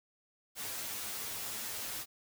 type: noise with comb filter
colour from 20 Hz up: white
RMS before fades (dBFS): -40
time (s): 0.55-2.06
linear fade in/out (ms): 50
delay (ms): 9.5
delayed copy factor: +0.75
effects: none